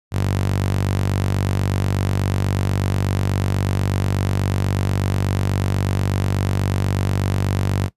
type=tone with high-pass filter; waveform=sawtooth; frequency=48.19 Hz; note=G1; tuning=29 cents flat; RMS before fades=-20 dBFS; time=0.11-7.9 s; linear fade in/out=50 ms; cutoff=100 Hz; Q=2.1; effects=noise-tail reverb RT60 0.1 s tail -18 dB re dry + resampled to 32000 Hz